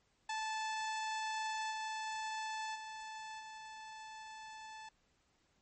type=tone with level steps; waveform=sawtooth; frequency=874 Hz; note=A5; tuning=12 cents flat; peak=-33 / -35 / -41 / -44 dBFS; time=0.29-4.89 s; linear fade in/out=5 ms; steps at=1.7 / 2.74 / 3.39 s; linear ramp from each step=20 ms; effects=pink hiss -75 dBFS RMS until 5.61 s + MP3 32 kbps